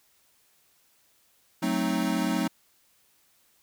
square chord, F# diminished seventh, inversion none, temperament equal, 185 / 220 / 261.6 / 311.1 Hz, F#3 / A3 / C4 / Eb4, 0 / 0 / 0 / 0 cents, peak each -31 dBFS, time 1.62-2.48 s, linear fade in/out 10 ms, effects white hiss -65 dBFS RMS until 3.62 s

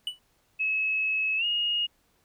triangle tone with exponential decay, 2960 Hz, F#7, in tune, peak -23 dBFS, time 0.07-0.19 s, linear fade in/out 2 ms, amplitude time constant 26 ms
sine tone with pitch glide, 2580 to 2863 Hz, E7 to F7, -38 to +42 cents, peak -24 dBFS, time 0.59-1.87 s, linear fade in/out 20 ms, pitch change +180 cents, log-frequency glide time 1.37-1.45 s
effects pink hiss -68 dBFS RMS until 2.24 s

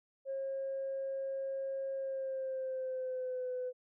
sine tone with pitch glide, 540 to 503.8 Hz, C#5 to B4, -45 to +34 cents, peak -34 dBFS, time 0.25-3.73 s, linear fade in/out 50 ms, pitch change -121 cents, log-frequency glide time 1.94-3.51 s, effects tanh soft clip ceiling -31 dBFS

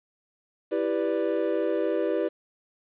triangle chord, E minor seventh, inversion none, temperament equal with one note detuned, 329.6 / 393.4 / 493.9 / 587.3 Hz, E4 / G4 / B4 / D5, 0 / +6 / 0 / 0 cents, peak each -27 / -27 / -27 / -28 dBFS, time 0.71-2.29 s, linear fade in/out 20 ms, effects resampled to 8000 Hz + 9-bit

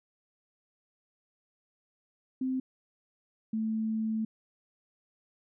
sine tone pair in turn, 259.8 / 220.2 Hz, C4 / A3, -12 / +2 cents, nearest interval minor third, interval 286 cents, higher first, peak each -28 dBFS, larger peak neither, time 2.41-2.6 / 3.53-4.25 s, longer second, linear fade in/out 5 ms, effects none

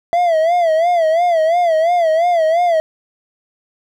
triangle tone with vibrato, 669 Hz, E5, 25 cents sharp, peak -9 dBFS, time 0.13-2.8 s, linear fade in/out 0 ms, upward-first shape sine, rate 2.9 Hz, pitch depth 110 cents each way, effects none

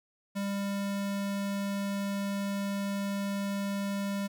square tone, 199.3 Hz, G3, 29 cents sharp, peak -31 dBFS, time 0.35-4.28 s, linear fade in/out 20 ms, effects 12-bit

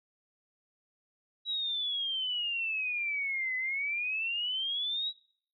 sine exponential two-way sweep, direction down then up, 3900 to 2011 to 3900 Hz, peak -30 dBFS, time 1.45-5.13 s, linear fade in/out 50 ms, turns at 3.56 s, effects noise-tail reverb RT60 0.6 s tail -24 dB re dry

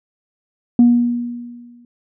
sine tone with exponential decay, 240 Hz, B3, 49 cents flat, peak -4 dBFS, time 0.79-1.85 s, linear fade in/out 2 ms, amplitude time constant 230 ms, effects tanh soft clip ceiling -3 dBFS

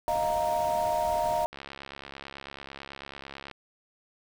pink noise, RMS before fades -41 dBFS, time 0.08-1.45 s, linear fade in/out 2 ms
sine chord, Eb suspended second, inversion none, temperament equal, 622.3 / 698.5 / 932.3 Hz, Eb5 / F5 / Bb5, 0 / 0 / 0 cents, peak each -29 dBFS, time 0.08-1.46 s, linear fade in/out 0 ms
click train, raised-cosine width 0.3 ms, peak -24 dBFS, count 138, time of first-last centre 1.53-3.513 s, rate 69.1 Hz
effects none

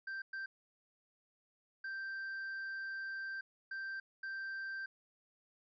triangle tone bursts at uneven times, 1568 Hz, G6, in tune, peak -38 dBFS, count 5, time 0.07-0.22 / 0.33-0.46 / 1.84-3.41 / 3.71-4 / 4.23-4.86 s, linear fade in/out 5 ms, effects resampled to 16000 Hz

